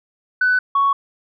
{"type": "tone pair in turn", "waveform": "sine", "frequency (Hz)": [1499, 1112.7], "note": ["F#6", "C#6"], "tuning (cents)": [22, 6], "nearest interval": "perfect fourth", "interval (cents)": 516, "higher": "first", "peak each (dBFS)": -12, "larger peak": "neither", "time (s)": [[0.41, 0.59], [0.75, 0.93]], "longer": "neither", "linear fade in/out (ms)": 5, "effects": ["tanh soft clip ceiling -9 dBFS"]}